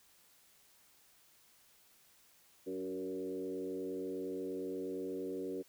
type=tone with frequency modulation; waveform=sine; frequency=374.8 Hz; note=F#4; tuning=22 cents sharp; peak=-37 dBFS; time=2.66-5.63 s; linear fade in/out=20 ms; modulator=91.5 Hz; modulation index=1.3; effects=white hiss -66 dBFS RMS until 5.68 s